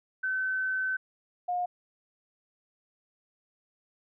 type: tone pair in turn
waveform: sine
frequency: 1526 / 715.2 Hz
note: G6 / F5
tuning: -47 / +41 cents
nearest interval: octave + minor second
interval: 1312 cents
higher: first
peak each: -27 dBFS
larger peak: neither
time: 0.23-0.97 / 1.48-1.66 s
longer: first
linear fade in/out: 10 ms
effects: none